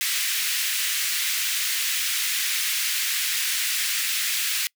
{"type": "high-pass noise", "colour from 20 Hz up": "pink", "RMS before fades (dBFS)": -25, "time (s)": [0.01, 4.67], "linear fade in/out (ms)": 0, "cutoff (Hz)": 1900, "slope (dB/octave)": 24, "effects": ["noise-tail reverb RT60 0.1 s tail -25 dB re dry"]}